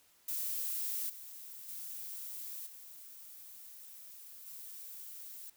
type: noise with level steps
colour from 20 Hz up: violet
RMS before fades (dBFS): -37 / -49 / -44 / -52 / -48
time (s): 0.28-5.5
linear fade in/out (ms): 5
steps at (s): 1.09 / 1.68 / 2.66 / 4.46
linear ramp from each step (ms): 10
effects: white hiss -67 dBFS RMS until 5.56 s